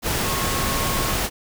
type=tone in noise; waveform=sine; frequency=1090 Hz; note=C#6; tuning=29 cents flat; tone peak=-29 dBFS; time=0.24-1.16 s; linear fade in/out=50 ms; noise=pink; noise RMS=-23 dBFS; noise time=0.02-1.3 s; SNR=-9 dB; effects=none